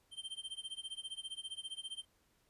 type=tone with tremolo; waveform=square; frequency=3136 Hz; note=G7; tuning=in tune; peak=-40 dBFS; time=0.11-2.05 s; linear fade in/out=50 ms; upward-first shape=sine; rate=15 Hz; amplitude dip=95%; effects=pink hiss -74 dBFS RMS until 2.49 s + resampled to 32000 Hz